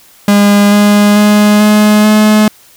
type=tone with pitch steps; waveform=45% pulse; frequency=203.8 / 206.2 / 208.6 / 211 / 213.4 Hz; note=G#3 / G#3 / G#3 / G#3 / G#3; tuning=-32 / -12 / +8 / +28 / +47 cents; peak=-4 dBFS; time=0.28-2.48 s; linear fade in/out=2 ms; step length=440 ms; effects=white hiss -42 dBFS RMS until 2.76 s